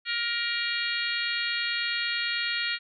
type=harmonic tone; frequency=470.9 Hz; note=A#4; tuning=18 cents sharp; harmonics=3 / 4 / 5 / 6 / 7 / 8 / 9; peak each=-34 / -32 / -34 / -35 / -36 / -38 / -34 dBFS; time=0.05-2.79 s; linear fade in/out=50 ms; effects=none